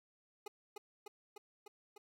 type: tone with echo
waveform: 25% pulse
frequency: 415.3 Hz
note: G#4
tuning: in tune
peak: -39 dBFS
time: 0.46-0.48 s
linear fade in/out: 5 ms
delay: 300 ms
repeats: 5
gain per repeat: -2 dB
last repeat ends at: 1.98 s
effects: none